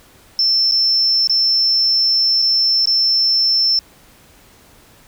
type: tone with dropouts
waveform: sine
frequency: 5340 Hz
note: E8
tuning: 22 cents sharp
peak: -11 dBFS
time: 0.39-3.79 s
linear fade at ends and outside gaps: 1 ms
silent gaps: 0.713-0.72 / 1.273-1.296 / 2.419-2.423 / 2.856-2.873 s
effects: tanh soft clip ceiling -7 dBFS + pink hiss -48 dBFS RMS until 5.07 s